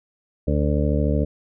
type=harmonic tone; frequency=73.42 Hz; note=D2; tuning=in tune; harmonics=1 / 2 / 3 / 4 / 6 / 7 / 8; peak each=-21 / -24 / -26 / -27 / -29 / -29 / -30 dBFS; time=0.47-1.25 s; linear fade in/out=10 ms; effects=none